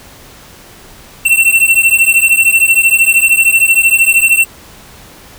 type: beating tone pair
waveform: square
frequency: 2697 / 2710 Hz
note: E7 / E7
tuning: +39 / +47 cents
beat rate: 13 Hz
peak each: -10 dBFS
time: 1.25-4.45 s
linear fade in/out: 10 ms
effects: pink hiss -37 dBFS RMS until 5.38 s